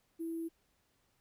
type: tone with sample-and-hold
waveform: sine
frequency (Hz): 329.6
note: E4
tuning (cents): 0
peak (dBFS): -36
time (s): 0.19-0.49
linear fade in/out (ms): 20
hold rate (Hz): 11025
effects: pink hiss -75 dBFS RMS until 1.2 s